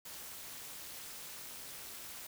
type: noise with amplitude modulation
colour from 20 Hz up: white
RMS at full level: -44 dBFS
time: 0.05-2.27 s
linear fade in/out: 5 ms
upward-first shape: sine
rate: 295 Hz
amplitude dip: 80%
effects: none